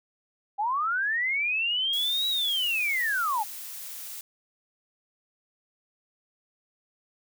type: linear two-way sweep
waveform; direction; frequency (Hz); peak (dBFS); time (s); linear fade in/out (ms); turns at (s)
sine; up then down; 784 to 3909 to 784; -24; 0.58-3.44; 20; 2.28
type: noise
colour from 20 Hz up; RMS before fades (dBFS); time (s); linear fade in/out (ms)
blue; -39; 1.93-4.21; 2
effects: none